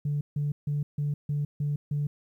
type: tone bursts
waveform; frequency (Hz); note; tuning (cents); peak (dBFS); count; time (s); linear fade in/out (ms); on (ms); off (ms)
sine; 145.8; D3; -12; -24; 7; 0.05-2.07; 5; 160; 150
effects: tanh soft clip ceiling -22 dBFS + 11-bit